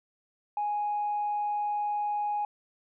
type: tone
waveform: sine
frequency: 830.6 Hz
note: G#5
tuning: in tune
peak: -26 dBFS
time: 0.57-2.45 s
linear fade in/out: 2 ms
effects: tanh soft clip ceiling -23 dBFS